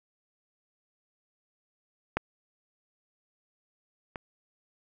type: clicks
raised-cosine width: 0.5 ms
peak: -11 / -21 dBFS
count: 2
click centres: 2.17 / 4.158 s
effects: none